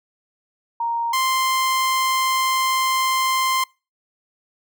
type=tone pair in turn; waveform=sine / sawtooth; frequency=932 / 1046.1 Hz; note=A#5 / C6; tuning=-1 / -1 cents; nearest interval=major second; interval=200 cents; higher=second; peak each=-20 / -14 dBFS; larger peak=second; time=0.8-1.13 / 1.13-3.64 s; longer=second; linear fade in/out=5 ms; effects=noise-tail reverb RT60 0.3 s tail -26 dB re dry